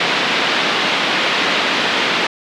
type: band-pass noise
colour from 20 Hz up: white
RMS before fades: -17 dBFS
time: 0-2.27 s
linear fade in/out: 5 ms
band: 170 to 3600 Hz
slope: 24 dB/octave
effects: none